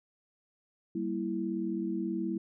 sine chord, E diminished, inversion first, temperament equal with one note detuned, 194.31 / 233.1 / 329.6 Hz, G3 / Bb3 / E4, -15 / 0 / 0 cents, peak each -35 / -37 / -33 dBFS, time 0.95-2.38 s, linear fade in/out 5 ms, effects none

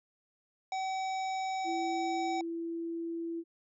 harmonic tone, 761 Hz, F#5, 48 cents sharp, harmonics 1 / 3 / 5 / 7 / 9, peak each -32 / -43 / -48 / -51 / -52 dBFS, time 0.72-2.41 s, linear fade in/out 2 ms
sine tone, 333.9 Hz, E4, 22 cents sharp, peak -34 dBFS, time 1.64-3.44 s, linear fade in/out 50 ms
effects none

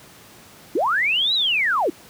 sine linear two-way sweep, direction up then down, 271.5 to 4015 to 271.5 Hz, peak -17 dBFS, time 0.75-1.9 s, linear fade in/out 5 ms, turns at 1.34 s, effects pink hiss -46 dBFS RMS until 2.09 s + high-pass 100 Hz 12 dB/octave

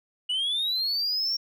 sine linear sweep, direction up, 2900 to 5550 Hz, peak -22 dBFS, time 0.29-1.37 s, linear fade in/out 10 ms, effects tanh soft clip ceiling -23 dBFS

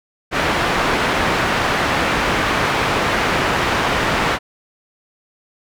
white low-pass noise, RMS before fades -18 dBFS, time 0.31-4.39 s, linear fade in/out 50 ms, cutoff 1800 Hz, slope 12 dB/octave, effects none

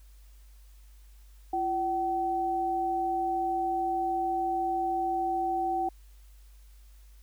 sine tone pair together, 341.2 / 762.9 Hz, F4 / G5, -40 / -47 cents, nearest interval octave + major second, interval 1393 cents, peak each -33 / -27 dBFS, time 1.53-5.89 s, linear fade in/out 5 ms, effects added 50 Hz sine -50 dBFS peak until 7.22 s + white hiss -65 dBFS RMS until 7.22 s

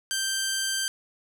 10% pulse tone, 1568 Hz, G6, in tune, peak -17 dBFS, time 0.11-0.88 s, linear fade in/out 0 ms, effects none

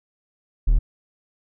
triangle tone, 38.08 Hz, D#1, 36 cents flat, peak -11 dBFS, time 0.67-0.79 s, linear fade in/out 10 ms, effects none

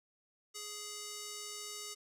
square tone with band-pass filter, 416.7 Hz, G#4, 6 cents sharp, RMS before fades -45 dBFS, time 0.54-1.95 s, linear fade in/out 20 ms, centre 6800 Hz, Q 1.3, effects none

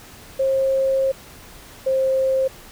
sine tone pair in turn, 535 / 529.2 Hz, C5 / C5, +38 / +20 cents, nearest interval unison, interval 18 cents, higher first, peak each -16 dBFS, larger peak neither, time 0.39-1.12 / 1.86-2.48 s, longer first, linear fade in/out 10 ms, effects pink hiss -43 dBFS RMS until 2.71 s

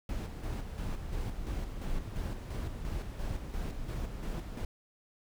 brown noise with tremolo, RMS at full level -35 dBFS, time 0.09-4.65 s, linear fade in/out 2 ms, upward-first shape square, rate 2.9 Hz, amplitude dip 45%, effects none

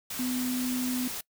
sine tone in noise, 251.7 Hz, B3, 33 cents sharp, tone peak -28 dBFS, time 0.19-1.08 s, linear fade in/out 5 ms, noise white, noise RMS -36 dBFS, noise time 0.1-1.21 s, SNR +5 dB, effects noise-tail reverb RT60 0.1 s tail -23 dB re dry

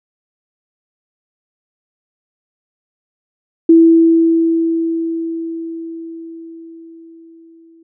sine tone with exponential decay, 329.6 Hz, E4, in tune, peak -3 dBFS, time 3.69-7.83 s, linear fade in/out 5 ms, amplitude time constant 900 ms, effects none

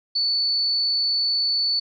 sine tone, 4471 Hz, C#8, 14 cents sharp, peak -19 dBFS, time 0.15-1.8 s, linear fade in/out 10 ms, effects none

